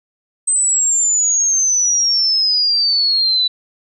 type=exponential sweep; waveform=sine; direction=down; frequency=8250 to 3951 Hz; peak=-12 dBFS; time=0.47-3.48 s; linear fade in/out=10 ms; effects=none